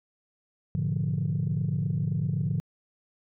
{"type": "chord", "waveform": "sine", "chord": "G# diminished seventh", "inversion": "none", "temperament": "equal with one note detuned", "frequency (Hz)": [105.34, 123.47, 146.83, 174.61], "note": ["G#2", "B2", "D3", "F3"], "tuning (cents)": [25, 0, 0, 0], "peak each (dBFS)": [-30, -33, -27, -30], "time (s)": [0.75, 2.6], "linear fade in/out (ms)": 0, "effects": ["tanh soft clip ceiling -19 dBFS"]}